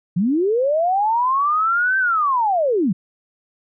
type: linear two-way sweep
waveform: sine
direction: up then down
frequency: 160.1 to 1568 to 160.1 Hz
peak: -15 dBFS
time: 0.16-2.93 s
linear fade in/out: 10 ms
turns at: 1.98 s
effects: none